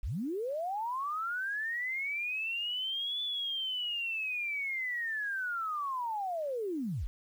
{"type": "linear two-way sweep", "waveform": "sine", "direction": "up then down", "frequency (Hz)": [32.47, 3482, 32.47], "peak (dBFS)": -32, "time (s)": [0.03, 7.07], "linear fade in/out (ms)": 0, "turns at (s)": 3.22, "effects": ["10-bit"]}